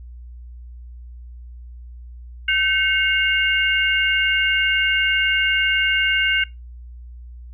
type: tone cluster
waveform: sine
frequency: 1538 / 2176 / 2808 Hz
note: G6 / C#7 / F7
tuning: -33 / -33 / +9 cents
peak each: -20 dBFS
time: 2.48-6.44 s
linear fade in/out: 5 ms
effects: noise-tail reverb RT60 0.2 s tail -21 dB re dry + added 60 Hz sine -35 dBFS peak until 7.53 s